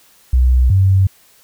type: tone pair in turn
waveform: sine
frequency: 62.9 / 95.78 Hz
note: B1 / G2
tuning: +32 / -40 cents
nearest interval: perfect fifth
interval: 728 cents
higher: second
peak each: -8 dBFS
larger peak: neither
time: 0.33-0.7 / 0.7-1.07 s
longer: neither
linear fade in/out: 5 ms
effects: white hiss -50 dBFS RMS until 1.43 s